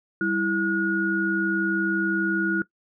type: tone cluster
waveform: sine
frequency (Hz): 196.7 / 328.6 / 1445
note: G3 / E4 / F#6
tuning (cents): +6 / -5 / -41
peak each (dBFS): -28 / -25 / -24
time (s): 0.21-2.62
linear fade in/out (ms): 2
effects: noise-tail reverb RT60 0.1 s tail -18 dB re dry